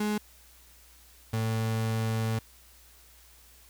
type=tone pair in turn; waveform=35% pulse; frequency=210.2 / 111.74 Hz; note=G#3 / A2; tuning=+21 / +27 cents; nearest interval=major seventh; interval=1094 cents; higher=first; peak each=-25 dBFS; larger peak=neither; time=0-0.18 / 1.33-2.39 s; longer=second; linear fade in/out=5 ms; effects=added 60 Hz sine -58 dBFS peak until 3.69 s + white hiss -57 dBFS RMS until 3.69 s